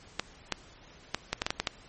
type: clicks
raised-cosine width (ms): 0.2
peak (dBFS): -10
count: 9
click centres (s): 0.196 / 0.523 / 1.146 / 1.33 / 1.419 / 1.465 / 1.505 / 1.6 / 1.672
effects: pink hiss -54 dBFS RMS until 1.88 s + MP3 32 kbps